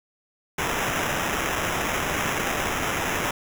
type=noise with sample-and-hold; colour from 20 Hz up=white; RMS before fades=-26 dBFS; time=0.58-3.31 s; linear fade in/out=5 ms; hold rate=4410 Hz; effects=none